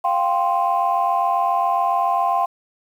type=chord; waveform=sine; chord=F suspended second; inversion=none; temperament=just; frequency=698.5 / 785.8 / 1047.7 Hz; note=F5 / G5 / C6; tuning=0 / +4 / +2 cents; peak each=-20 dBFS; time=0.04-2.46 s; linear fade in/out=10 ms; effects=tanh soft clip ceiling -9 dBFS + 8-bit